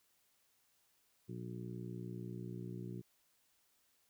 harmonic tone, 60.1 Hz, B1, 46 cents flat, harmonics 2 / 3 / 4 / 5 / 6 / 7, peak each -46 / -47 / -55 / -53 / -51 / -59 dBFS, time 1.28-3.02 s, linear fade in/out 20 ms, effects white hiss -75 dBFS RMS until 4.09 s

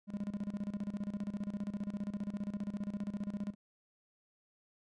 triangle tone with tremolo, 203.6 Hz, G#3, 34 cents flat, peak -32 dBFS, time 0.07-3.55 s, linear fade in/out 50 ms, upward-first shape square, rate 15 Hz, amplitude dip 80%, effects resampled to 22050 Hz

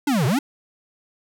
square linear two-way sweep, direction down then up, 303.3 to 114.9 to 303.3 Hz, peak -18 dBFS, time 0.07-0.39 s, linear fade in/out 5 ms, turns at 0.26 s, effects none

